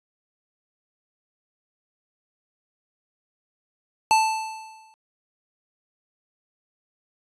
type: tone with exponential decay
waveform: square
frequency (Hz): 880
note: A5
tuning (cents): 0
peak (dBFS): -14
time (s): 4.11-4.94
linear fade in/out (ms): 0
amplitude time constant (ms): 180
effects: resampled to 24000 Hz